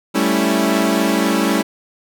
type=chord; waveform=sawtooth; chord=A dominant seventh; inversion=third; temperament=equal; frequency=196 / 220 / 277.2 / 329.6 Hz; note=G3 / A3 / C#4 / E4; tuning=0 / 0 / 0 / 0 cents; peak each=-16 dBFS; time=0.14-1.63 s; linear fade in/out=20 ms; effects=none